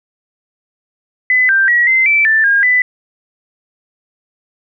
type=tone with pitch steps; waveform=sine; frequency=2011 / 1574 / 1918 / 2069 / 2325 / 1769 / 1621 / 1995 Hz; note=B6 / G6 / A#6 / C7 / D7 / A6 / G#6 / B6; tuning=+31 / +7 / +49 / -20 / -18 / +9 / -42 / +17 cents; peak=-8 dBFS; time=1.3-2.82 s; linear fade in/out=2 ms; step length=190 ms; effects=none